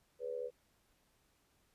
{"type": "tone with amplitude modulation", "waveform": "sine", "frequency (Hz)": 493.9, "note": "B4", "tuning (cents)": 0, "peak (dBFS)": -34, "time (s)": [0.19, 0.51], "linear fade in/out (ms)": 50, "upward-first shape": "sine", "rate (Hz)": 75.4, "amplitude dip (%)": 85, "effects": ["pink hiss -74 dBFS RMS until 1.74 s", "resampled to 32000 Hz"]}